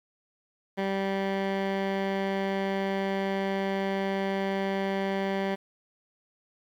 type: tone with low-pass filter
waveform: 15% pulse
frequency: 194.6 Hz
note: G3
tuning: 12 cents flat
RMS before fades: -29 dBFS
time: 0.77-5.56 s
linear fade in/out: 20 ms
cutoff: 2700 Hz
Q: 0.95
effects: 9-bit